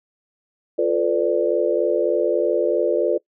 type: chord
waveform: sine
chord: B half-diminished seventh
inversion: second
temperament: equal with one note detuned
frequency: 349.2 / 440 / 503.4 / 587.3 Hz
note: F4 / A4 / B4 / D5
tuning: 0 / 0 / +33 / 0 cents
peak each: -22 dBFS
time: 0.78-3.18 s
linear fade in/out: 10 ms
effects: noise-tail reverb RT60 0.1 s tail -23 dB re dry